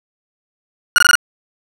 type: tone bursts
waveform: 40% pulse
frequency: 1441 Hz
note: F#6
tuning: 46 cents flat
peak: -5 dBFS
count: 5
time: 0.96-1.154 s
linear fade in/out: 0 ms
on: 22 ms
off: 21 ms
effects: low-pass 11000 Hz 12 dB/octave